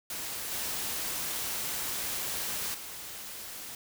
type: noise with level steps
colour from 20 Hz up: white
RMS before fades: -37 / -34 / -42 dBFS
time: 0.1-3.75 s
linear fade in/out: 2 ms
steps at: 0.51 / 2.74 s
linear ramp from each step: 5 ms
effects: none